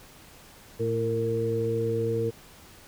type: harmonic tone with a mistuned harmonic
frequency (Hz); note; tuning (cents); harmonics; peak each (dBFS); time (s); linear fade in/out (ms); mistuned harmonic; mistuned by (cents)
112.2; A2; +34; 1 / 2 / 3 / 4; -30 / -36 / -34 / -26; 0.79-2.31; 20; 4; +36
effects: pink hiss -51 dBFS RMS until 2.87 s